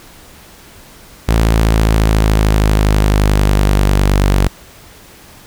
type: exponential sweep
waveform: sawtooth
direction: down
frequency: 55.8 to 48.24 Hz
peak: -5 dBFS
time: 1.28-4.48 s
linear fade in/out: 10 ms
effects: pink hiss -40 dBFS RMS until 5.46 s